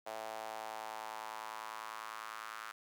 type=tone with high-pass filter sweep; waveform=sawtooth; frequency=110 Hz; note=A2; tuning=in tune; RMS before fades=-45 dBFS; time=0.06-2.72 s; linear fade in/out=10 ms; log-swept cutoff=670 to 1300 Hz; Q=3.3; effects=none